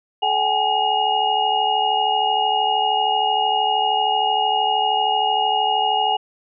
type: tone cluster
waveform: sine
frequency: 430.4 / 765 / 838 / 2866 Hz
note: A4 / G5 / G#5 / F7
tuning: -38 / -42 / +15 / +44 cents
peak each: -29 / -20 / -20 / -23 dBFS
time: 0.22-6.17 s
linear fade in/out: 10 ms
effects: none